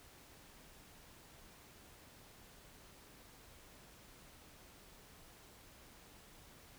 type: silence
effects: pink hiss -60 dBFS RMS until 6.78 s